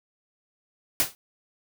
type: noise with exponential decay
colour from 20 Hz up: white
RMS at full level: -18 dBFS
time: 1-1.15 s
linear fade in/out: 0 ms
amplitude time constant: 31 ms
effects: none

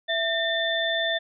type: tone cluster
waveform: sine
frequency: 663 / 1809 / 3537 Hz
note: E5 / A6 / A7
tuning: +10 / +48 / +8 cents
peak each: -27 dBFS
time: 0.08-1.19 s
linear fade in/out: 20 ms
effects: none

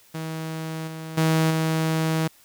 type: tone with level steps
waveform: sawtooth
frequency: 160 Hz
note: D#3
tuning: 49 cents sharp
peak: -25 / -29 / -14 / -17 dBFS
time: 0.14-2.28 s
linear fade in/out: 10 ms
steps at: 0.87 / 1.17 / 1.5 s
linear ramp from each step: 10 ms
effects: white hiss -55 dBFS RMS until 2.44 s

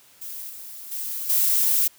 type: noise with level steps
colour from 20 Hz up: violet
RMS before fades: -35 / -39 / -30 / -20 dBFS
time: 0.21-1.88 s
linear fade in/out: 10 ms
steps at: 0.49 / 0.91 / 1.29 s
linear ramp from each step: 10 ms
effects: white hiss -54 dBFS RMS until 1.98 s + high-pass 60 Hz 12 dB/octave

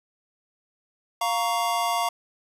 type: chord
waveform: square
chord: Bb minor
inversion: second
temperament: just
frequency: 699.2 / 932.3 / 1118.8 Hz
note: F5 / Bb5 / Db6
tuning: +2 / 0 / +16 cents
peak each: -27 / -28 / -29 dBFS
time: 1.21-2.09 s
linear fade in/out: 5 ms
effects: resampled to 32000 Hz

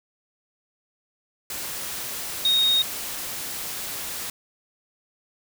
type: tone in noise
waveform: sine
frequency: 3729 Hz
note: A#7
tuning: in tune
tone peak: -17 dBFS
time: 2.45-2.82 s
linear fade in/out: 2 ms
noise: white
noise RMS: -32 dBFS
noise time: 1.5-4.3 s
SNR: +12 dB
effects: none

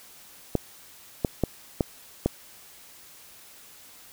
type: clicks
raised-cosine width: 2 ms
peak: -8 dBFS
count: 5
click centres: 0.553 / 1.248 / 1.437 / 1.808 / 2.26 s
effects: white hiss -50 dBFS RMS until 4.12 s

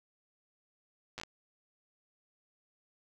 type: slowing click train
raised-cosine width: 0.2 ms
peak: -24 dBFS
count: 5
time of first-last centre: 1.18-1.235 s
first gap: 8 ms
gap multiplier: 1.37
effects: none

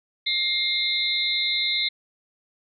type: tone cluster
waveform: sine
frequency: 2120 / 3575 / 3805 / 4094 Hz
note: C7 / A7 / A#7 / C8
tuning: +22 / +27 / +35 / -38 cents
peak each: -27 dBFS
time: 0.26-1.89 s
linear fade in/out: 10 ms
effects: none

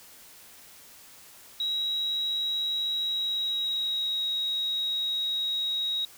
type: tone with pitch glide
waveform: sine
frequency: 3849 to 3800 Hz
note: B7 to A#7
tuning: -45 to +33 cents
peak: -26 dBFS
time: 1.6-6.05 s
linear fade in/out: 2 ms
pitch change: -22 cents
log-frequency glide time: 2.94-4.24 s
effects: white hiss -51 dBFS RMS until 6.17 s

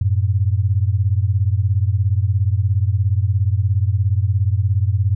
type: beating tone pair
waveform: sine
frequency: 92.5 / 109.5 Hz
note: F#2 / A2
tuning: 0 / -8 cents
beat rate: 17 Hz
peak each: -16 / -18 dBFS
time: 0.01-5.15 s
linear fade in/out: 5 ms
effects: none

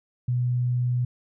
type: tone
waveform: sine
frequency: 123.47 Hz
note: B2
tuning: in tune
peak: -21 dBFS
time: 0.28-1.05 s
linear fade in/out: 5 ms
effects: none

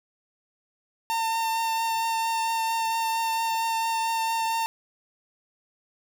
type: tone with vibrato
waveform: 45% pulse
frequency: 905 Hz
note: A5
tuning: 48 cents sharp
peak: -24 dBFS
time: 1.1-4.66 s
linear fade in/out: 0 ms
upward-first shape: triangle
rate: 4.4 Hz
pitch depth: 15 cents each way
effects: none

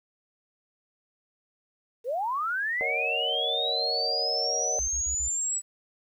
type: linear sweep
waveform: sine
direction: up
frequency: 440 to 7900 Hz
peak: -26 dBFS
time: 2.04-5.62 s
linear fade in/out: 50 ms
type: chord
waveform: sine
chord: D# minor seventh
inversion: second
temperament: equal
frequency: 466.2 / 554.4 / 622.3 / 740 Hz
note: A#4 / C#5 / D#5 / F#5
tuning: 0 / 0 / 0 / 0 cents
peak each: -35 dBFS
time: 2.81-4.79 s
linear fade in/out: 0 ms
type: tone bursts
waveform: sine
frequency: 61.5 Hz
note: B1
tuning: 7 cents flat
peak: -34 dBFS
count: 4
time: 4.79-5.288 s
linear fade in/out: 10 ms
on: 93 ms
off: 42 ms
effects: 10-bit

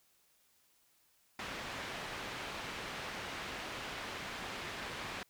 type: low-pass noise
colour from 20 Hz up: white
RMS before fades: -43 dBFS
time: 1.39-5.23 s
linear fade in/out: 2 ms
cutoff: 2600 Hz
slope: 12 dB/octave
effects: white hiss -71 dBFS RMS until 5.29 s

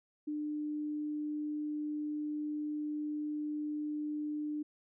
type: tone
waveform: sine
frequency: 299.7 Hz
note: D4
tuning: 35 cents sharp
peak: -34 dBFS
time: 0.27-4.63 s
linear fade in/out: 10 ms
effects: none

